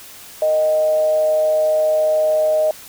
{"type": "tone with frequency modulation", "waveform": "sine", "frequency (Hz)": 621, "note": "D#5", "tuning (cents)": -3, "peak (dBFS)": -13, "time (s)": [0.42, 2.71], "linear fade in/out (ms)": 2, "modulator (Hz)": 160, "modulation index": 0.24, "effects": ["white hiss -39 dBFS RMS until 2.88 s"]}